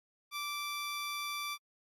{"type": "tone", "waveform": "15% pulse", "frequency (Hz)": 1169, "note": "D6", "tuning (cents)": -8, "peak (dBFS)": -30, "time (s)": [0.31, 1.58], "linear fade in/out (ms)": 50, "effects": ["AAC 64 kbps"]}